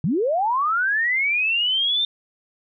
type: linear sweep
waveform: sine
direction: up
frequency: 131.2 to 3625 Hz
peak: -18 dBFS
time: 0.04-2.05 s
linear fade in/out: 2 ms
effects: none